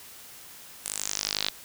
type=tone with band-pass filter sweep; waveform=sawtooth; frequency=51.2 Hz; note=G#1; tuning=24 cents flat; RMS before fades=-32 dBFS; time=0.85-1.5 s; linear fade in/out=0 ms; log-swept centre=9300 to 3800 Hz; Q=3.6; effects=white hiss -47 dBFS RMS until 1.64 s